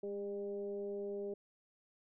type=tone with frequency modulation; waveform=sine; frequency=402.8 Hz; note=G4; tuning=47 cents sharp; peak=-38 dBFS; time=0.03-1.34 s; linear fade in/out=5 ms; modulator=199 Hz; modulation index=0.64; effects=none